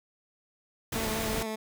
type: noise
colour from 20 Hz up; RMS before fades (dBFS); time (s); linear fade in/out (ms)
pink; -33; 0.92-1.43; 5
type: tone with vibrato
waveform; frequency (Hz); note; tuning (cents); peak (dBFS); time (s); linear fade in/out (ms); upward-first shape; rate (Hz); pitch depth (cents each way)
15% pulse; 220.9; A3; +7; -26; 0.95-1.56; 10; square; 4.9; 21
effects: none